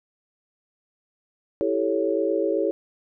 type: chord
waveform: sine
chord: A dominant seventh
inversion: second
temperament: equal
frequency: 329.6 / 392 / 440 / 554.4 Hz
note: E4 / G4 / A4 / C#5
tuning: 0 / 0 / 0 / 0 cents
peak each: -26 dBFS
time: 1.61-2.71 s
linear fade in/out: 0 ms
effects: none